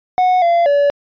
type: tone with pitch steps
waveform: triangle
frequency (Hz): 734 / 685 / 572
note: F#5 / F5 / D5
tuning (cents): -14 / -34 / -46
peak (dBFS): -8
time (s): 0.18-0.9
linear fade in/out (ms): 0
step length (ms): 240
effects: resampled to 11025 Hz